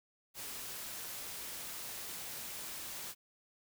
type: noise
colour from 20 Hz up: white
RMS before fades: -44 dBFS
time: 0.34-3.15 s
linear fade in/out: 50 ms
effects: none